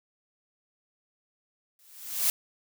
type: noise with exponential growth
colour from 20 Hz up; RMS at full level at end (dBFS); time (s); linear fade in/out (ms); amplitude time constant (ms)
blue; -22; 1.79-2.3; 1; 110
effects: none